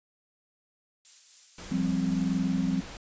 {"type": "noise with tremolo", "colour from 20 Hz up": "violet", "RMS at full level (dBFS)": -43, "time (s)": [1.05, 2.39], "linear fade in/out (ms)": 0, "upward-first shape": "sine", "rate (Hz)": 3.8, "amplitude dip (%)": 30}
{"type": "noise", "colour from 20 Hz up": "pink", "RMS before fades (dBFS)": -43, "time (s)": [1.58, 2.97], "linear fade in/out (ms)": 2}
{"type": "chord", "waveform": "sine", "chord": "F suspended second", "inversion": "none", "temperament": "equal", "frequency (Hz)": [174.61, 196, 261.6], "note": ["F3", "G3", "C4"], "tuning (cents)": [0, 0, 0], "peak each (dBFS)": -29, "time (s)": [1.71, 2.81], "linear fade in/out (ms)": 10}
{"effects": ["resampled to 16000 Hz"]}